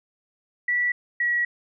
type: tone pair in turn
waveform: sine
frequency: 1953 / 1921.7 Hz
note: B6 / B6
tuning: -20 / -48 cents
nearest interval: unison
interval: 28 cents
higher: first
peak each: -20 dBFS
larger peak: neither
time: 0.68-0.92 / 1.2-1.45 s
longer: second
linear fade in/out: 5 ms
effects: none